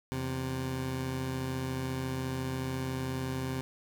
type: tone pair together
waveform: 20% pulse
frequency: 82.41 / 130.82 Hz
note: E2 / C3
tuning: 0 / 0 cents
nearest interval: minor sixth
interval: 800 cents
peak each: -36 / -28 dBFS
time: 0.12-3.61 s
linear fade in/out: 0 ms
effects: none